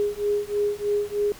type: beating tone pair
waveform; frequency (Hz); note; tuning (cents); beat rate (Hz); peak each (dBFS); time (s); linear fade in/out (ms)
sine; 410.5 / 413.7; G#4 / G#4; -20 / -7; 3.2; -25; 0-1.32; 0
effects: pink hiss -45 dBFS RMS until 1.39 s